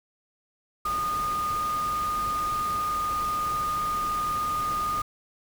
sine tone in noise, 1225 Hz, D#6, 27 cents flat, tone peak -25 dBFS, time 0.85-5.02 s, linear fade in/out 5 ms, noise pink, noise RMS -38 dBFS, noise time 0.85-5.02 s, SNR +10 dB, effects none

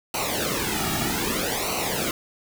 pink noise with flanger, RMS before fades -26 dBFS, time 0.14-2.11 s, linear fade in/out 2 ms, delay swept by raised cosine 0.58 to 1.98 ms, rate 0.63 Hz, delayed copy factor -0.8, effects none

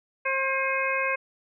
harmonic tone with a mistuned harmonic, 535 Hz, C5, 38 cents sharp, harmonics 1 / 2 / 3 / 4 / 5, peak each -30 / -30 / -30 / -30 / -30 dBFS, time 0.25-1.16 s, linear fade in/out 10 ms, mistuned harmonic 5, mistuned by -100 cents, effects none

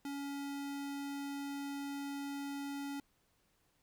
square tone, 281.1 Hz, C#4, 24 cents sharp, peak -40 dBFS, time 0.05-3 s, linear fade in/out 2 ms, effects pink hiss -75 dBFS RMS until 3.82 s

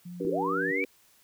sine tone with vibrato, 174.61 Hz, F3, in tune, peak -38 dBFS, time 0.05-0.72 s, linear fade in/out 10 ms, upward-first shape sine, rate 2.6 Hz, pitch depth 24 cents each way
harmonic tone, 95.7 Hz, G2, 41 cents flat, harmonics 3 / 4 / 5, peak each -33 / -33 / -33 dBFS, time 0.2-0.85 s, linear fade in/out 5 ms
sine linear sweep, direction up, 261.6 to 2349 Hz, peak -28 dBFS, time 0.25-0.84 s, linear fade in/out 0 ms
effects white hiss -62 dBFS RMS until 1.23 s

